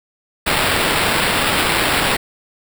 white noise with sample-and-hold, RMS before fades -17 dBFS, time 0.46-2.17 s, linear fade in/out 10 ms, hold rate 6300 Hz, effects none

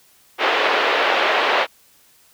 pink band-pass noise, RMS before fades -18 dBFS, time 0.38-1.67 s, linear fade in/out 50 ms, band 440 to 3300 Hz, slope 24 dB/octave, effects white hiss -54 dBFS RMS until 2.33 s

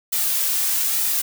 blue noise with flanger, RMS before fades -21 dBFS, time 0.12-1.22 s, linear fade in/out 10 ms, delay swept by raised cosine 1.8 to 3.1 ms, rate 1.1 Hz, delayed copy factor -0.5, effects none

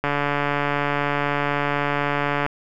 click train, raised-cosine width 0.5 ms, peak -7 dBFS, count 350, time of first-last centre 0.04-2.464 s, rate 144 Hz, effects none

